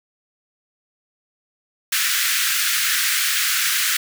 pink high-pass noise, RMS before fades -20 dBFS, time 1.92-3.97 s, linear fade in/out 5 ms, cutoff 1400 Hz, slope 48 dB/octave, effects none

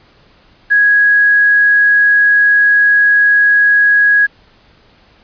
sine tone with quantisation, 1661.2 Hz, G#6, in tune, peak -6 dBFS, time 0.7-4.27 s, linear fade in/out 20 ms, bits 6, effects pink hiss -48 dBFS RMS until 5.23 s + resampled to 11025 Hz

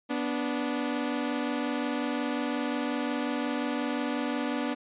sawtooth tone pair together, 245.7 / 291.3 Hz, B3 / D4, -9 / -14 cents, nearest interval minor third, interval 295 cents, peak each -27 dBFS, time 0.09-4.75 s, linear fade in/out 20 ms, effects resampled to 8000 Hz

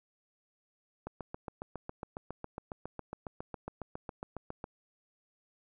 click train, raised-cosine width 1 ms, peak -25 dBFS, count 27, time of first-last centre 1.07-4.641 s, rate 7.28 Hz, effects none

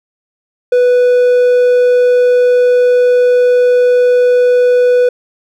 triangle tone, 493.9 Hz, B4, in tune, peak -4 dBFS, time 0.72-5.09 s, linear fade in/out 5 ms, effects none

